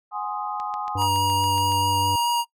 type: chord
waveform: sine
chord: Ab dominant seventh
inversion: third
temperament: equal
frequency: 740 / 830.6 / 1046.5 / 1244.5 Hz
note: Gb5 / Ab5 / C6 / Eb6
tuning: 0 / 0 / 0 / 0 cents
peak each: -35 / -29 / -34 / -32 dBFS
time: 0.11-1.09 s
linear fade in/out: 50 ms
type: click train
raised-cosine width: 0.2 ms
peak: -24 dBFS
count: 9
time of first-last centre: 0.6-1.72 s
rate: 7.14 Hz
type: harmonic tone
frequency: 98 Hz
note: G2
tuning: in tune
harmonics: 1 / 3 / 5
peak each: -27 / -34 / -37 dBFS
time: 0.95-2.16 s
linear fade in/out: 5 ms
type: tone with vibrato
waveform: square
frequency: 949 Hz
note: A#5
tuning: 31 cents sharp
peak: -20 dBFS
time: 0.97-2.45 s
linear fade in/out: 50 ms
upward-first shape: sine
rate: 4.7 Hz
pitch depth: 8 cents each way
effects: noise-tail reverb RT60 0.1 s tail -20 dB re dry